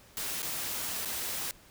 white noise with dropouts, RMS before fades -35 dBFS, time 0.17-1.51 s, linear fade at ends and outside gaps 1 ms, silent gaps 0.421-0.428 / 1.05-1.056 s, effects pink hiss -57 dBFS RMS until 1.7 s

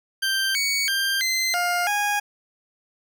20% pulse tone with pitch steps, 1570 / 2240 / 1585 / 2063 / 706 / 823 Hz, G6 / C#7 / G6 / C7 / F5 / G#5, +2 / +18 / +19 / -25 / +19 / -16 cents, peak -16 dBFS, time 0.22-2.2 s, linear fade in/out 10 ms, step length 330 ms, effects none

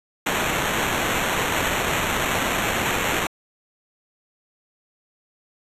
white noise with sample-and-hold, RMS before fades -23 dBFS, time 0.26-3.27 s, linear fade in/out 5 ms, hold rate 4900 Hz, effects resampled to 32000 Hz

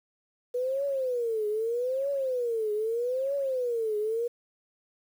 sine tone with vibrato, 485.9 Hz, B4, 28 cents flat, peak -26 dBFS, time 0.54-4.28 s, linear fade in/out 10 ms, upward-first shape triangle, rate 0.8 Hz, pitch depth 270 cents each way, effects 9-bit

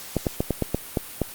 clicks, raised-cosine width 2 ms, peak -8 dBFS, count 8, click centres 0.167 / 0.268 / 0.405 / 0.507 / 0.623 / 0.746 / 0.972 / 1.217 s, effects white hiss -39 dBFS RMS until 1.34 s + Opus 48 kbps

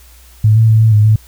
sine tone with pitch steps, 107.9 / 112.1 / 110.3 / 111.3 / 105.6 / 108.6 Hz, A2 / A2 / A2 / A2 / G#2 / A2, -33 / +33 / +5 / +20 / +29 / -22 cents, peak -5 dBFS, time 0.44-1.16 s, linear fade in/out 5 ms, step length 120 ms, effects added 60 Hz sine -40 dBFS peak until 1.27 s + white hiss -45 dBFS RMS until 1.27 s

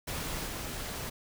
pink noise with level steps, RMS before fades -36 / -38 dBFS, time 0.07-1.1 s, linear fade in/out 10 ms, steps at 0.46 s, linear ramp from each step 10 ms, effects none

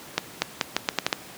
accelerating click train, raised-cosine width 0.2 ms, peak -3 dBFS, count 8, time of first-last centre 0.18-1.128 s, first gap 240 ms, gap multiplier 0.8, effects pink hiss -43 dBFS RMS until 1.37 s + high-pass 150 Hz 12 dB/octave

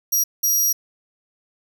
20% pulse tone bursts at uneven times, 5730 Hz, F8, 44 cents sharp, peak -11 dBFS, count 2, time 0.12-0.24 / 0.43-0.73 s, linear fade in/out 10 ms, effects none

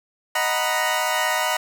20% pulse chord, B major seventh, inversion first, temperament equal, 622.3 / 740 / 932.3 / 987.8 Hz, D#5 / F#5 / A#5 / B5, 0 / 0 / 0 / 0 cents, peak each -21 dBFS, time 0.35-1.57 s, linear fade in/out 5 ms, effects none

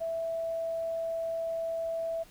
sine tone, 659.3 Hz, E5, in tune, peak -30 dBFS, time 0-2.24 s, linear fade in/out 20 ms, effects pink hiss -57 dBFS RMS until 2.3 s

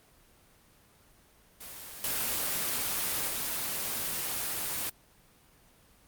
white noise with level steps, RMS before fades -44 / -31 / -33 dBFS, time 1.6-4.9 s, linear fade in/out 10 ms, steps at 2.04 / 3.27 s, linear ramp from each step 2 ms, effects pink hiss -61 dBFS RMS until 6.07 s + Opus 24 kbps

